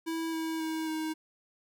square tone with pitch steps, 326.9 / 323 / 319.1 / 315.2 Hz, E4 / E4 / D#4 / D#4, -14 / -35 / +44 / +23 cents, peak -32 dBFS, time 0.06-1.14 s, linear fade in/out 20 ms, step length 270 ms, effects none

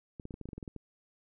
clicks, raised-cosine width 3 ms, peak -29 dBFS, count 12, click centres 0.198 / 0.254 / 0.308 / 0.341 / 0.413 / 0.456 / 0.489 / 0.532 / 0.58 / 0.628 / 0.678 / 0.763 s, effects none

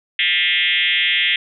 sine tone with frequency modulation, 2650 Hz, E7, 9 cents sharp, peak -14 dBFS, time 0.19-1.36 s, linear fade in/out 2 ms, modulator 175 Hz, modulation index 4.6, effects none

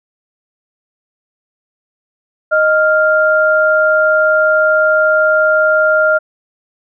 sine tone pair together, 622.3 / 1397 Hz, D#5 / F6, 0 / 0 cents, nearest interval octave + major second, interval 1400 cents, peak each -11 dBFS, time 2.51-6.19 s, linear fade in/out 20 ms, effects none

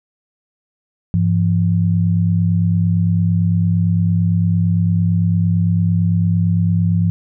sine tone pair together, 101 / 169.86 Hz, G#2 / F3, -48 / -48 cents, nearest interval major sixth, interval 900 cents, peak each -15 dBFS, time 1.14-7.1 s, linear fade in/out 0 ms, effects none

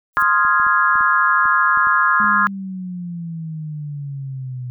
violet noise with exponential growth, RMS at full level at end -32 dBFS, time 0.13-0.22 s, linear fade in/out 0 ms, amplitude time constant 19 ms
sine chord, F minor seventh, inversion second, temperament equal, 1046.5 / 1244.5 / 1396.9 / 1661.2 Hz, C6 / Eb6 / F6 / Ab6, 0 / 0 / 0 / 0 cents, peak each -18 dBFS, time 0.17-2.47 s, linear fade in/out 0 ms
clicks, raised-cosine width 3 ms, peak -27 dBFS, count 11, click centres 0.177 / 0.224 / 0.45 / 0.599 / 0.667 / 0.956 / 1.009 / 1.456 / 1.774 / 1.871 / 2.244 s
sine exponential sweep, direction down, 210 to 123.47 Hz, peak -25 dBFS, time 2.2-4.7 s, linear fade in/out 0 ms
effects none

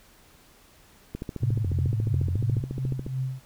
click train, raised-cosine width 3 ms, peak -19 dBFS, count 28, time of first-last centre 1.15-3.065 s, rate 14.1 Hz
sine tone with tremolo, 130.81 Hz, C3, in tune, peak -24 dBFS, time 1.4-3.4 s, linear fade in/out 20 ms, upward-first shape triangle, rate 2.9 Hz, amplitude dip 80%
sine tone with vibrato, 98 Hz, G2, in tune, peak -24 dBFS, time 1.41-2.61 s, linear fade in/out 10 ms, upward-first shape square, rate 2.1 Hz, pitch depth 170 cents each way
effects pink hiss -56 dBFS RMS until 3.45 s

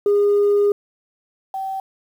sine tone pair in turn, 408.4 / 771 Hz, G#4 / G5, -29 / -29 cents, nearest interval major seventh, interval 1100 cents, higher second, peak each -11 / -23 dBFS, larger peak first, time 0.06-0.72 / 1.54-1.8 s, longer first, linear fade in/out 2 ms, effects tanh soft clip ceiling -11 dBFS + 8-bit

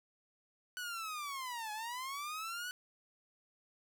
sawtooth linear two-way sweep, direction down then up, 1494 to 837 to 1494 Hz, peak -36 dBFS, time 0.77-2.71 s, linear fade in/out 0 ms, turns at 1.72 s, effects none

